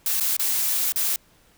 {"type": "noise with dropouts", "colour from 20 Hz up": "blue", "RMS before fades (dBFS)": -23, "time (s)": [0.06, 1.16], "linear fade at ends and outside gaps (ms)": 2, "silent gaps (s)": [[0.2, 0.207], [0.367, 0.394], [0.922, 0.959]], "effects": ["pink hiss -58 dBFS RMS until 1.57 s"]}